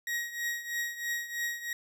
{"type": "tone with tremolo", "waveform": "40% pulse", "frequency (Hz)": 1893, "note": "A#6", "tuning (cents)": 26, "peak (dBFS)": -28, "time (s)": [0.07, 1.73], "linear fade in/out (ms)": 2, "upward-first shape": "triangle", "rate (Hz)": 3.1, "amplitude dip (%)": 80, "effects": []}